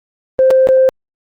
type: tone with dropouts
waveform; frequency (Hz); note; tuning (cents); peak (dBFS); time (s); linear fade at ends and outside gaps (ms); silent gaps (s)
sine; 523.3; C5; 0; -5; 0.39-0.89; 0; 0.505-0.509 / 0.672-0.688
effects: tanh soft clip ceiling -2 dBFS + Opus 24 kbps